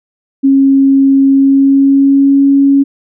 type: tone with pitch glide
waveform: sine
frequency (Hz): 272.3 to 277.2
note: C#4 to C#4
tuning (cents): -31 to 0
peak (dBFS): -4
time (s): 0.43-2.84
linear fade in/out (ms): 20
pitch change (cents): +31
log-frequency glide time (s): 1.29-2.43
effects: none